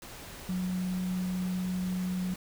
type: tone in noise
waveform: sine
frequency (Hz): 183.2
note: F#3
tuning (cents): -17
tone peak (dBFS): -29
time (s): 0.49-2.34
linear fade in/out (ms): 2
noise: pink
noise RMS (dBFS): -45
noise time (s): 0.02-2.36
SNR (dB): +13
effects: none